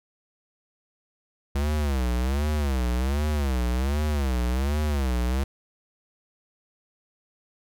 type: tone with vibrato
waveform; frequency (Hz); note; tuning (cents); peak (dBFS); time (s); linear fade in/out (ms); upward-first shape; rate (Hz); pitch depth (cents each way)
square; 67.9; C#2; -35; -23; 1.55-5.44; 5; sine; 1.3; 200
effects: none